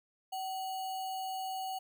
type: tone with sample-and-hold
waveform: sine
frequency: 759 Hz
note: F#5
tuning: 44 cents sharp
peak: -35 dBFS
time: 0.32-1.79 s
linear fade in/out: 10 ms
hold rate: 3675 Hz
effects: none